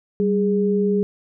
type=tone pair together; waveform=sine; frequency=194.7 / 412.6 Hz; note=G3 / G#4; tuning=-12 / -11 cents; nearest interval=octave + minor second; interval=1301 cents; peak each=-19 dBFS; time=0.2-1.03 s; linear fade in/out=0 ms; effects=none